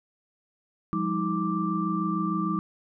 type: tone cluster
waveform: sine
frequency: 174.9 / 201.5 / 317.3 / 1175 Hz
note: F3 / G3 / D#4 / D6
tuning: +3 / +48 / +34 / +1 cents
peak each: -30 dBFS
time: 0.93-2.59 s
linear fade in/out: 0 ms
effects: none